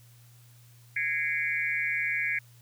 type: tone cluster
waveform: sine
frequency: 1661 / 1846 / 2071 / 2231 / 2371 Hz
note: G#6 / A#6 / C7 / C#7 / D7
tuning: 0 / -17 / -18 / +11 / +16 cents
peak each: -33 / -38 / -31 / -31 / -36 dBFS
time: 0.96-2.39 s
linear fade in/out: 5 ms
effects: added 119 Hz sine -53 dBFS peak until 2.61 s + white hiss -61 dBFS RMS until 2.61 s